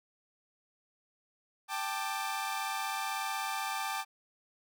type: chord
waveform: sawtooth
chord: G suspended second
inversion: none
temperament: equal with one note detuned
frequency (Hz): 784 / 880 / 1186.9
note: G5 / A5 / D6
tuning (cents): 0 / 0 / +18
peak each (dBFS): -34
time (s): 1.68-4.05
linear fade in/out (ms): 50
effects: none